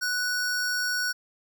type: tone pair together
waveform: square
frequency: 1480 / 5575 Hz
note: F#6 / F8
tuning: 0 / -4 cents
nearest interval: octave + major seventh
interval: 2296 cents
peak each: -27 / -32 dBFS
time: 0.01-1.13 s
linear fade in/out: 20 ms
effects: none